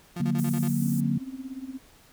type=tone bursts; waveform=35% pulse; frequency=174.61 Hz; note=F3; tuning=in tune; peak=-30 dBFS; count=6; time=0.16-0.681 s; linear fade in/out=5 ms; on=56 ms; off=37 ms
type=chord; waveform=sine; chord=D augmented; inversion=none; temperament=equal with one note detuned; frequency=146.83 / 181.82 / 233.1 Hz; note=D3 / F#3 / A#3; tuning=0 / -30 / 0 cents; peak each=-27 / -29 / -26 dBFS; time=0.2-1.18 s; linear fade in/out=5 ms
type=high-pass noise; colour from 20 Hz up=pink; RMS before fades=-41 dBFS; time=0.38-1.01 s; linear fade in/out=10 ms; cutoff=7300 Hz; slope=24 dB/octave
type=tone with tremolo; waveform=sine; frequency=263.6 Hz; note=C4; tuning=13 cents sharp; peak=-31 dBFS; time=0.8-1.79 s; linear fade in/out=20 ms; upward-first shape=sine; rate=17 Hz; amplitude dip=80%
effects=pink hiss -56 dBFS RMS until 2.12 s